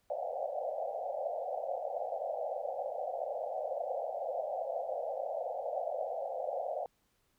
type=band-pass noise; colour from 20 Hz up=pink; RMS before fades=-37 dBFS; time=0.1-6.86 s; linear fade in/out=0 ms; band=510 to 780 Hz; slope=96 dB/octave; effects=pink hiss -75 dBFS RMS until 7.38 s